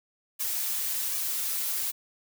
blue noise with flanger, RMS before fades -30 dBFS, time 0.39-1.92 s, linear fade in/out 20 ms, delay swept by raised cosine 1.7 to 6.8 ms, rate 1.3 Hz, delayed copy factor +0.6, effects none

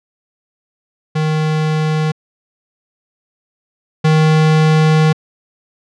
square tone pair in turn, 155.56 / 156.36 Hz, D#3 / D#3, 0 / +9 cents, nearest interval unison, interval 9 cents, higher second, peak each -14 / -9 dBFS, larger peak second, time 1.15-2.12 / 4.04-5.13 s, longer second, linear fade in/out 10 ms, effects low-pass 5000 Hz 12 dB/octave

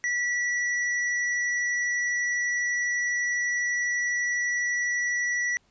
triangle tone with tanh clipping, 1948 Hz, B6, 24 cents flat, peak -26 dBFS, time 0.04-5.57 s, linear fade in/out 0 ms, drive 16 dB, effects pink hiss -66 dBFS RMS until 5.7 s + resampled to 16000 Hz

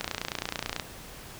click train, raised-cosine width 0.2 ms, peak -12 dBFS, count 24, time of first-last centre 0.01-0.798 s, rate 29.2 Hz, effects pink hiss -45 dBFS RMS until 1.39 s

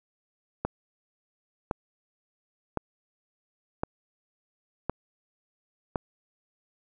click train, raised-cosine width 1 ms, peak -13 dBFS, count 6, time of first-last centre 0.65-5.958 s, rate 0.942 Hz, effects none

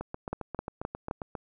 two click trains, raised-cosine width 1 ms, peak -17 / -21 dBFS, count 4 / 11, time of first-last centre 0.33-1.111 / 0.01-1.352 s, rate 3.84 / 7.45 Hz, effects none

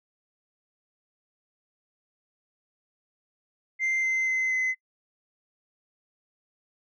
sine tone with pitch steps, 2087 / 2071 / 2056 / 2041 Hz, C7 / C7 / C7 / C7, -5 / -18 / -31 / -44 cents, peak -21 dBFS, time 3.79-4.75 s, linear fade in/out 50 ms, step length 240 ms, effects noise-tail reverb RT60 0.1 s tail -26 dB re dry + tanh soft clip ceiling -22 dBFS

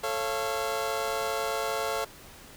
25% pulse chord, A augmented, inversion none, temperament just, 440 / 550 / 687.5 Hz, A4 / C#5 / E#5, 0 / -14 / -27 cents, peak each -29 dBFS, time 0.03-2.05 s, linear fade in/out 10 ms, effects pink hiss -49 dBFS RMS until 2.56 s

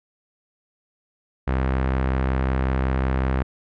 sawtooth tone with low-pass filter, 65.41 Hz, C2, in tune, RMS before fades -22 dBFS, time 1.47-3.43 s, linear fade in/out 10 ms, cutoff 1800 Hz, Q 1.2, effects none

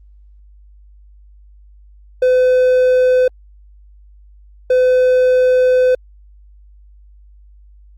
triangle tone bursts at uneven times, 507 Hz, B4, 45 cents sharp, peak -7 dBFS, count 2, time 2.22-3.28 / 4.7-5.95 s, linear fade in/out 5 ms, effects added 50 Hz sine -41 dBFS peak until 7.97 s + Opus 32 kbps

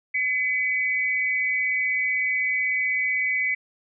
sine tone pair together, 2025 / 2261 Hz, B6 / C#7, +43 / +34 cents, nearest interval major second, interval 191 cents, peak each -24 dBFS, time 0.14-3.55 s, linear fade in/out 10 ms, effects none

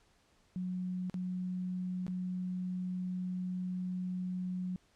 sine tone with dropouts, 182.5 Hz, F#3, 24 cents flat, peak -34 dBFS, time 0.56-4.76 s, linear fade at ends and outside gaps 0 ms, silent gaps 1.098-1.142 / 2.066-2.08 s, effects pink hiss -69 dBFS RMS until 4.95 s + low-pass 8000 Hz 12 dB/octave

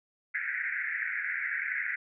white band-pass noise, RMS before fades -33 dBFS, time 0.34-1.96 s, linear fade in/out 10 ms, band 1500 to 2200 Hz, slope 96 dB/octave, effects none

